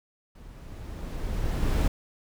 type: noise with level ramp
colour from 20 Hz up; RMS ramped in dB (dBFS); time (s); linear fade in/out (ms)
brown; -46 to -22; 0.35-1.88; 5
effects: none